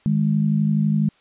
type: tone pair together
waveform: sine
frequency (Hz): 155.56 / 207.6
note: D#3 / G#3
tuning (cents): 0 / 0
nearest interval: perfect fourth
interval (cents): 500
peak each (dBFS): -19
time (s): 0.06-1.09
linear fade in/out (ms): 0
effects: white hiss -58 dBFS RMS until 1.2 s + resampled to 8000 Hz